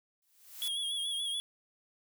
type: noise with exponential growth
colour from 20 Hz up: blue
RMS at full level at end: -38 dBFS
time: 0.22-0.68 s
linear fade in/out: 2 ms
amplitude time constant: 100 ms
type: tone with vibrato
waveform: square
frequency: 3322 Hz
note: G#7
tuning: in tune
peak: -33 dBFS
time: 0.62-1.4 s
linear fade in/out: 0 ms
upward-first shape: sine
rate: 7 Hz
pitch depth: 51 cents each way
effects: none